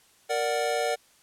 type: chord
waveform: square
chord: Bb augmented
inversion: none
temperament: equal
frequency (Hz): 466.2 / 587.3 / 740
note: Bb4 / D5 / F#5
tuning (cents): 0 / 0 / 0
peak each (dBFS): -30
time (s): 0.29-0.96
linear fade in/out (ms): 20
effects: white hiss -60 dBFS RMS until 1.22 s + low-pass 11000 Hz 12 dB/octave